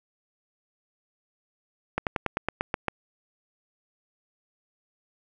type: slowing click train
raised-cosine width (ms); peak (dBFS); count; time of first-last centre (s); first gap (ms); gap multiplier
0.5; -10; 9; 1.98-2.883; 88; 1.07
effects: none